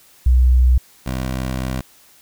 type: tone pair in turn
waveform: sine / 15% pulse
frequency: 62.6 / 64.36 Hz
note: B1 / C2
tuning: +24 / -28 cents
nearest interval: unison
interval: 48 cents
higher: second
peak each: -9 / -15 dBFS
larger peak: first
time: 0.26-0.78 / 1.06-1.81 s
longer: second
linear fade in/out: 5 ms
effects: white hiss -50 dBFS RMS until 2.21 s